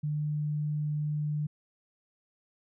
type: tone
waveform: sine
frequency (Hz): 149.8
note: D3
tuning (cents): +35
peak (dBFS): -28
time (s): 0.03-1.47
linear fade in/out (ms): 10
effects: none